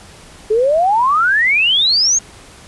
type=exponential sweep; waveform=sine; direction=up; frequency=415.3 to 6700 Hz; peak=-10 dBFS; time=0.5-2.19 s; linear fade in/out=10 ms; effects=pink hiss -40 dBFS RMS until 2.67 s + resampled to 24000 Hz